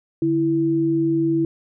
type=tone pair together; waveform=sine; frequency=146.6 / 329.6 Hz; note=D3 / E4; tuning=-3 / 0 cents; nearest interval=octave + major second; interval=1403 cents; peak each=-25 / -17 dBFS; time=0.22-1.45 s; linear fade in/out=2 ms; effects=none